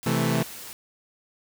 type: noise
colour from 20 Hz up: white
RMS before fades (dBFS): -40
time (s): 0.03-0.73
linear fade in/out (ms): 0
type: chord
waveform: sawtooth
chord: A minor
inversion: first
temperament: equal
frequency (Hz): 130.81 / 164.81 / 220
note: C3 / E3 / A3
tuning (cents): 0 / 0 / 0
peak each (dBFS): -22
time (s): 0.06-0.43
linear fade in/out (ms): 5
effects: none